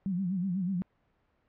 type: tone with vibrato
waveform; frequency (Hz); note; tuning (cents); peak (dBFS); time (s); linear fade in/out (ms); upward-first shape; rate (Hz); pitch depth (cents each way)
sine; 185; F#3; 0; -28; 0.06-0.82; 0; sine; 8.1; 120
effects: pink hiss -72 dBFS RMS until 1.48 s + low-pass 2000 Hz 12 dB/octave